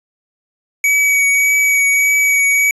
square tone with vibrato, 2267 Hz, C#7, 38 cents sharp, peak -11 dBFS, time 0.84-2.71 s, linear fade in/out 2 ms, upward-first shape triangle, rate 1.7 Hz, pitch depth 15 cents each way, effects resampled to 32000 Hz

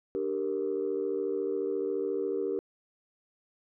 sine chord, G minor, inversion second, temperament equal with one note detuned, 296.7 / 392 / 466.2 Hz, D4 / G4 / Bb4, +18 / 0 / 0 cents, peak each -36 / -30 / -32 dBFS, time 0.15-2.59 s, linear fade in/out 0 ms, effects tanh soft clip ceiling -21 dBFS

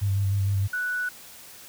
sine tone with vibrato, 98.8 Hz, G2, 14 cents sharp, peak -21 dBFS, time 0.01-0.68 s, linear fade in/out 20 ms, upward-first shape square, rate 6.5 Hz, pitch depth 24 cents each way
sine tone, 1480 Hz, F#6, in tune, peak -25 dBFS, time 0.73-1.09 s, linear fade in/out 5 ms
effects white hiss -46 dBFS RMS until 1.68 s

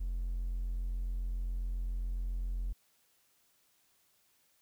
triangle tone with hard clipping, 43.65 Hz, F1, in tune, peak -33 dBFS, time 0-2.73 s, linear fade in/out 10 ms, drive 4 dB, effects white hiss -71 dBFS RMS until 4.61 s

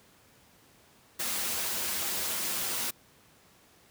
white noise with comb filter, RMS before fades -32 dBFS, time 1.19-2.91 s, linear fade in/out 10 ms, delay 6.9 ms, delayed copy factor -0.55, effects pink hiss -60 dBFS RMS until 3.9 s + high-pass 80 Hz 12 dB/octave

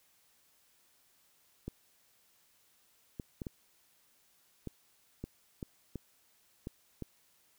clicks, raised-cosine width 3 ms, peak -26 dBFS, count 10, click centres 1.68 / 3.198 / 3.418 / 3.468 / 4.673 / 5.24 / 5.628 / 5.957 / 6.671 / 7.023 s, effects white hiss -69 dBFS RMS until 7.58 s

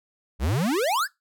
square exponential sweep, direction up, 55.7 to 1800 Hz, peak -22 dBFS, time 0.39-1.08 s, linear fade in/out 50 ms, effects noise-tail reverb RT60 0.2 s tail -23 dB re dry

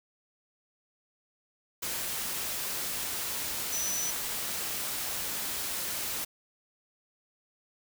sine tone in noise, 5950 Hz, F#8, 9 cents sharp, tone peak -31 dBFS, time 3.72-4.11 s, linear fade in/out 10 ms, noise white, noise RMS -34 dBFS, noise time 1.82-6.25 s, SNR 0 dB, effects none

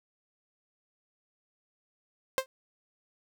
sawtooth tone with exponential decay, 526 Hz, C5, 9 cents sharp, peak -17 dBFS, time 2.38-2.46 s, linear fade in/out 0 ms, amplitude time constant 17 ms, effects none

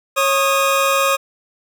25% pulse tone pair together, 547.3 / 1240 Hz, C#5 / D#6, -22 / -6 cents, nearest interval octave + major second, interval 1416 cents, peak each -13 dBFS, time 0.16-1.17 s, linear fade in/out 20 ms, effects none

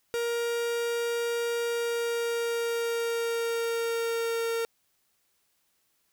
45% pulse tone with pitch glide, 470 to 459.8 Hz, A#4 to A#4, +14 to -24 cents, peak -27 dBFS, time 0.14-4.65 s, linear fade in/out 0 ms, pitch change -38 cents, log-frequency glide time 1.65-4.53 s, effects white hiss -72 dBFS RMS until 6.12 s

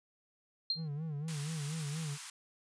sine tone with exponential decay, 4186 Hz, C8, in tune, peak -27 dBFS, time 0.7-0.88 s, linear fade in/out 2 ms, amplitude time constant 37 ms
triangle tone with vibrato, 152.4 Hz, D#3, 36 cents flat, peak -34 dBFS, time 0.75-2.18 s, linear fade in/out 50 ms, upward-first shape sine, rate 4.2 Hz, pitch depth 120 cents each way
white high-pass noise, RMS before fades -44 dBFS, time 1.28-2.3 s, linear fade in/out 2 ms, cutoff 870 Hz, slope 48 dB/octave
effects resampled to 22050 Hz

